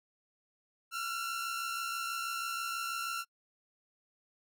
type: tone pair together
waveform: sawtooth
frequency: 1352.8 / 1419 Hz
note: E6 / F6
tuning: +44 / +27 cents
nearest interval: minor second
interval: 83 cents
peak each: -32 / -38 dBFS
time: 0.91-3.25 s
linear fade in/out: 50 ms
effects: noise-tail reverb RT60 0.1 s tail -26 dB re dry